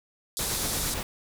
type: band-pass noise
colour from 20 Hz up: white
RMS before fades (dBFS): -32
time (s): 0.37-0.94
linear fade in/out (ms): 0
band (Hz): 3400 to 13000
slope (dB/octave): 96
type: noise with tremolo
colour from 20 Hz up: pink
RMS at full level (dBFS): -31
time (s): 0.39-1.03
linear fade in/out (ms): 2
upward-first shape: sine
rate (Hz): 8.9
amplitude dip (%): 35
effects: none